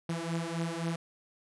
sawtooth beating tone pair, 164.81 / 168.61 Hz, E3 / E3, 0 / +39 cents, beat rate 3.8 Hz, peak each -31 dBFS, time 0.09-0.96 s, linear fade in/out 5 ms, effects resampled to 24000 Hz

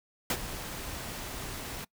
pink noise with ADSR envelope, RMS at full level -26 dBFS, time 0.3-1.85 s, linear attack 4 ms, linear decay 58 ms, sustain -13 dB, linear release 13 ms, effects noise-tail reverb RT60 0.1 s tail -23 dB re dry

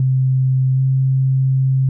sine tone with pitch glide, 130.81 to 132.56 Hz, C3 to C3, 0 to +23 cents, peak -12 dBFS, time 0-1.89 s, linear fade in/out 2 ms, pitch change +23 cents, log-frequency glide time 0.74-0.8 s, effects none

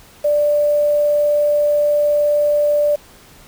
sine tone with quantisation, 589 Hz, D5, 5 cents sharp, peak -12 dBFS, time 0.24-2.96 s, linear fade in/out 10 ms, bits 6, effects pink hiss -45 dBFS RMS until 3.47 s

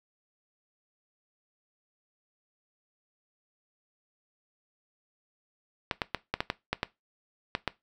clicks, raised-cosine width 0.3 ms, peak -11 dBFS, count 10, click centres 5.912 / 6.018 / 6.147 / 6.34 / 6.405 / 6.501 / 6.73 / 6.831 / 7.551 / 7.677 s, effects noise-tail reverb RT60 0.2 s tail -19 dB re dry

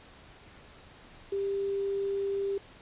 sine tone with quantisation, 395.7 Hz, G4, 16 cents sharp, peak -28 dBFS, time 1.32-2.58 s, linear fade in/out 5 ms, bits 8, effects pink hiss -53 dBFS RMS until 2.81 s + resampled to 8000 Hz

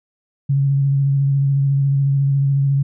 sine tone with vibrato, 138.59 Hz, C#3, in tune, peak -13 dBFS, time 0.49-2.83 s, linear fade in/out 10 ms, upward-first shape square, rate 14 Hz, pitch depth 17 cents each way, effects none

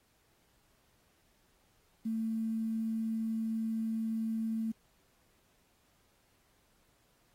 sine tone with quantisation, 223.3 Hz, A3, 26 cents sharp, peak -31 dBFS, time 2.05-4.72 s, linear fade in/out 10 ms, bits 10, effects pink hiss -71 dBFS RMS until 7.34 s + AAC 48 kbps

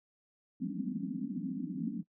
pink band-pass noise, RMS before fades -37 dBFS, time 0.6-2.03 s, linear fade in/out 10 ms, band 170 to 290 Hz, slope 96 dB/octave, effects noise-tail reverb RT60 0.1 s tail -20 dB re dry

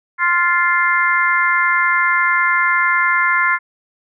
harmonic tone, 349.2 Hz, F4, in tune, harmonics 3 / 4 / 5 / 6, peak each -18 / -18 / -18 / -18 dBFS, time 0.18-3.59 s, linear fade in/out 50 ms, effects none

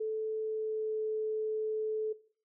sine tone with pitch glide, 436.9 to 433.9 Hz, A4 to A4, -12 to -24 cents, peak -31 dBFS, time 0-2.13 s, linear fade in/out 10 ms, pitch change -12 cents, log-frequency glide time 0.39-1.02 s, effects noise-tail reverb RT60 0.5 s tail -18 dB re dry

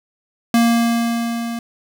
square tone with level ramp, 233.1 Hz, A#3, in tune, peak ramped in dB -11 to -24 dBFS, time 0.54-1.59 s, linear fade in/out 2 ms, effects none

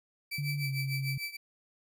30% pulse tone with tremolo, 2318 Hz, D7, 23 cents flat, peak -30 dBFS, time 0.31-1.37 s, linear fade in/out 10 ms, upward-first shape triangle, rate 6.7 Hz, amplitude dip 90%
sine tone with pitch glide, 144.3 to 135.42 Hz, D3 to C#3, -30 to -40 cents, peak -31 dBFS, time 0.38-1.18 s, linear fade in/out 5 ms, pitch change -110 cents, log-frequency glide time 0.6-0.69 s
effects none

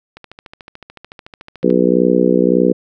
click train, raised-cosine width 0.3 ms, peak -19 dBFS, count 22, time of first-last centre 0.17-1.703 s, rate 13.7 Hz
harmonic tone, 61.74 Hz, B1, in tune, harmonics 3 / 4 / 5 / 6 / 7 / 8, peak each -17 / -17 / -17 / -17 / -17 / -17 dBFS, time 1.63-2.73 s, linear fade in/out 10 ms
effects none

